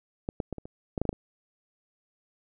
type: clicks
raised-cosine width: 2 ms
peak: -17 / -15 / -19 / -25 / -28 / -16 / -13 / -19 / -10 / -26 dBFS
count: 10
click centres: 0.289 / 0.402 / 0.527 / 0.583 / 0.655 / 0.978 / 1.016 / 1.053 / 1.092 / 1.129 s
effects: none